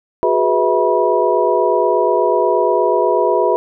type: tone cluster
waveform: sine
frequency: 366.6 / 414.9 / 493.7 / 651 / 970 Hz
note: F#4 / G#4 / B4 / E5 / B5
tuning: -16 / -2 / -1 / -22 / -31 cents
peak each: -18 dBFS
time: 0.23-3.56 s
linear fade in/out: 0 ms
effects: none